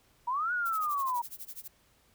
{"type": "linear two-way sweep", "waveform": "sine", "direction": "up then down", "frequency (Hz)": [932.3, 1480, 932.3], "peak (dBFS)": -28, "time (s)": [0.27, 1.22], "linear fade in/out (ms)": 10, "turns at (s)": 0.53}
{"type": "noise with tremolo", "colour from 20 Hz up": "violet", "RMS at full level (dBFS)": -41, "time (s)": [0.65, 1.68], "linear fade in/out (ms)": 10, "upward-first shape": "sine", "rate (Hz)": 12, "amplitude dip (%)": 95}
{"effects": ["pink hiss -66 dBFS RMS until 2.14 s"]}